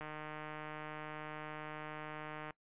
click train, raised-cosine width 0.5 ms, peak -30 dBFS, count 383, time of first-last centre 0.01-2.507 s, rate 153 Hz, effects noise-tail reverb RT60 0.1 s tail -21 dB re dry + resampled to 8000 Hz

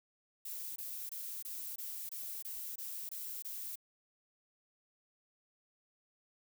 violet noise bursts, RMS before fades -43 dBFS, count 10, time 0.45-3.757 s, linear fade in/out 5 ms, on 310 ms, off 23 ms, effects none

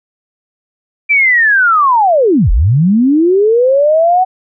sine linear two-way sweep, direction down then up, 2360 to 34.65 to 755 Hz, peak -6 dBFS, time 1.09-4.25 s, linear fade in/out 20 ms, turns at 2.51 s, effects none

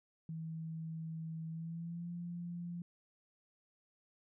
sine tone with pitch glide, 161.5 to 173.09 Hz, E3 to F3, -35 to -15 cents, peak -40 dBFS, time 0.29-2.82 s, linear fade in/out 2 ms, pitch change +120 cents, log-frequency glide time 1.49-2.1 s, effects none

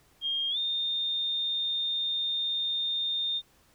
sine tone with pitch glide, 3223 to 3639 Hz, G7 to A#7, +47 to -42 cents, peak -27 dBFS, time 0.21-3.42 s, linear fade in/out 50 ms, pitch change +211 cents, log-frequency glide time 0.5-0.58 s, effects pink hiss -63 dBFS RMS until 3.74 s

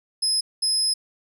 35% pulse tone bursts at uneven times, 5100 Hz, D#8, 42 cents sharp, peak -17 dBFS, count 2, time 0.22-0.41 / 0.62-0.94 s, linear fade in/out 10 ms, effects none

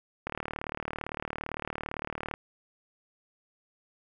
click train, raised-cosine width 0.5 ms, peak -18 dBFS, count 79, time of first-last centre 0.27-2.339 s, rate 37.7 Hz, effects 10-bit

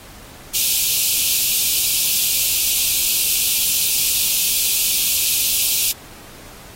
white high-pass noise, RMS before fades -18 dBFS, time 0.54-5.92 s, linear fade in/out 10 ms, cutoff 2400 Hz, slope 96 dB/octave, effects pink hiss -41 dBFS RMS until 6.75 s + AAC 48 kbps

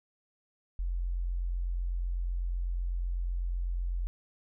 sine tone, 44 Hz, F1, 14 cents sharp, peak -29 dBFS, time 0.79-4.07 s, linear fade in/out 0 ms, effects none

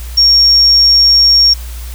sine tone, 5540 Hz, F8, 15 cents flat, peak -4 dBFS, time 0.17-1.54 s, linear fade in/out 10 ms, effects added 60 Hz sine -22 dBFS peak until 1.94 s + white hiss -34 dBFS RMS until 1.94 s

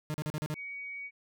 40% pulse tone bursts, 152.2 Hz, D#3, 38 cents flat, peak -31 dBFS, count 6, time 0.1-0.541 s, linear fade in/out 0 ms, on 41 ms, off 39 ms
sine tone, 2252 Hz, C#7, 27 cents sharp, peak -38 dBFS, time 0.54-1.11 s, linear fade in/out 50 ms
effects none

